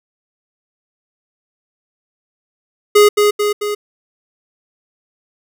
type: tone with echo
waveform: square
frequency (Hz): 415.3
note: G#4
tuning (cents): 0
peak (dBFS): -6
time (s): 2.95-3.09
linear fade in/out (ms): 10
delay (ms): 220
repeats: 3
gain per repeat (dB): -4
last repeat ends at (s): 3.75
effects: none